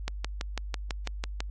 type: click train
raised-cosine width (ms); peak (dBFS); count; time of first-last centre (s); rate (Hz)
0.2; -14; 9; 0.08-1.405; 6.04
effects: added 50 Hz sine -34 dBFS peak until 1.5 s + AAC 32 kbps